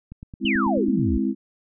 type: click train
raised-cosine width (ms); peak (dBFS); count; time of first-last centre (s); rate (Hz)
5; -25; 9; 0.12-0.994; 9.15
type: chord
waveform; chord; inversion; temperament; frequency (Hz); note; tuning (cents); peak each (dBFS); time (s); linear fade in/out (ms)
sine; Ab augmented; none; equal; 207.7 / 261.6 / 329.6; Ab3 / C4 / E4; 0 / 0 / 0; -24 / -24 / -26; 0.4-1.35; 50
type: exponential sweep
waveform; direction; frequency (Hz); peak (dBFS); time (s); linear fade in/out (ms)
sine; down; 3161 to 55; -22; 0.45-1.18; 10
effects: none